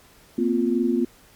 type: chord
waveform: sine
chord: Bb suspended second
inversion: none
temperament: equal with one note detuned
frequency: 233.1 / 256.2 / 349.2 Hz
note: Bb3 / C4 / F4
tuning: 0 / -36 / 0 cents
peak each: -23 dBFS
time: 0.38-1.05 s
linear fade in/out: 5 ms
effects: pink hiss -53 dBFS RMS until 1.35 s + MP3 96 kbps